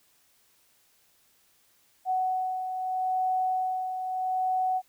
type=beating tone pair; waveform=sine; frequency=745 / 745.78 Hz; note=F#5 / F#5; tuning=+12 / +13 cents; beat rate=0.78 Hz; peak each=-26 / -35 dBFS; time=2.05-4.82 s; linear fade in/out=50 ms; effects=white hiss -65 dBFS RMS until 4.88 s